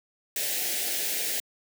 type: band-stop noise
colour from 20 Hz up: white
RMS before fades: -29 dBFS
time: 0.36-1.4 s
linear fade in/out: 2 ms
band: 780 to 1600 Hz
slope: 48 dB/octave
effects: high-pass 300 Hz 12 dB/octave